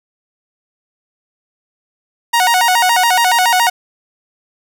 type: tone with vibrato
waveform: sawtooth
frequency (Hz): 830.6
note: G#5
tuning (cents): 0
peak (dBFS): -6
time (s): 2.33-3.7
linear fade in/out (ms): 10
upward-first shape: square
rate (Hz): 7.1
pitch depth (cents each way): 210
effects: none